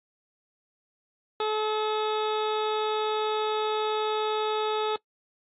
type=harmonic tone with a mistuned harmonic; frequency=430.2 Hz; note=A4; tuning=39 cents flat; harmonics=1 / 2 / 3 / 4 / 5 / 6 / 7 / 8 / 9 / 10; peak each=-27 / -31 / -33 / -44 / -47 / -42 / -49 / -40 / -41 / -53 dBFS; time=1.4-4.96 s; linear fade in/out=2 ms; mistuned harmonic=9; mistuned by=-57 cents; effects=noise-tail reverb RT60 0.1 s tail -22 dB re dry + AAC 48 kbps